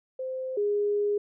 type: tone pair in turn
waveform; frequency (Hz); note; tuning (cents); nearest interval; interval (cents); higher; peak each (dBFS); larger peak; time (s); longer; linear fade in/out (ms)
sine; 519 / 411.9; C5 / G#4; -14 / -14; major third; 400; first; -30 / -23; second; 0.19-0.57 / 0.57-1.18; second; 5
effects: none